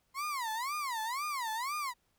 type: tone with vibrato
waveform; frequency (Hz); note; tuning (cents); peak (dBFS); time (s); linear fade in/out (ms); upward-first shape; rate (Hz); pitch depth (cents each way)
35% pulse; 1030; C6; -28; -32; 0.14-1.94; 50; sine; 2; 290
effects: pink hiss -75 dBFS RMS until 2.18 s